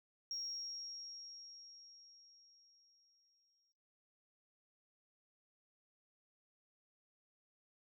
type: tone with exponential decay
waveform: sine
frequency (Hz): 5588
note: F8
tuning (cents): 0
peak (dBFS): -38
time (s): 0.31-3.72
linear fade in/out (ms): 1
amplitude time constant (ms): 740
effects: noise-tail reverb RT60 0.5 s tail -19 dB re dry + tanh soft clip ceiling -35 dBFS